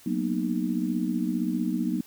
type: chord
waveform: sine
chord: B major seventh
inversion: second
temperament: just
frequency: 185.21 / 231.5 / 246.9 / 308.7 Hz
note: F#3 / A#3 / B3 / D#4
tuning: +2 / -12 / 0 / -14 cents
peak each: -30 dBFS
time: 0.06-2.01 s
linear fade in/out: 5 ms
effects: white hiss -53 dBFS RMS until 2.06 s